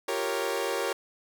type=chord; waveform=sawtooth; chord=G half-diminished seventh; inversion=third; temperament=equal with one note detuned; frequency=349.2 / 393.4 / 466.2 / 554.4 Hz; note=F4 / G4 / Bb4 / Db5; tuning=0 / +6 / 0 / 0 cents; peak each=-33 / -29 / -28 / -29 dBFS; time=0.08-0.93 s; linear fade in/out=5 ms; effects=none